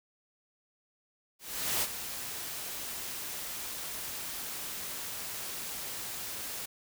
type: noise with ADSR envelope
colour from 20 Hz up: white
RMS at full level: -29 dBFS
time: 1.39-6.66 s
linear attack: 430 ms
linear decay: 46 ms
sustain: -10 dB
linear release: 9 ms
effects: none